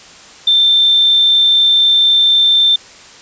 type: tone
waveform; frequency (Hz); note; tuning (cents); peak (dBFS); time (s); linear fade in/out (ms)
sine; 3568; A7; +23; -7; 0.47-2.76; 5
effects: white hiss -38 dBFS RMS until 3.21 s + resampled to 16000 Hz